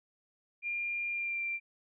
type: tone with pitch glide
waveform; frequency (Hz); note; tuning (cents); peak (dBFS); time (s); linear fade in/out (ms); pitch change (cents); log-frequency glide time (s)
sine; 2400 to 2364; D7 to D7; +37 to +11; -32; 0.62-1.6; 50; -26; 1.12-1.42
effects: none